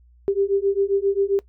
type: beating tone pair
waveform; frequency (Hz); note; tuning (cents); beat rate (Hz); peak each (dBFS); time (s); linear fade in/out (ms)
sine; 392 / 399.5; G4 / G4; 0 / +33; 7.5; -21; 0.28-1.39; 0
effects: noise-tail reverb RT60 0.1 s tail -20 dB re dry + added 60 Hz sine -50 dBFS peak until 1.48 s